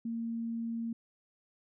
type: tone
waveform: sine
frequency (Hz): 230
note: A#3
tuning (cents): -23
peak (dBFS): -33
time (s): 0.05-0.93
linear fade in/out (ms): 5
effects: none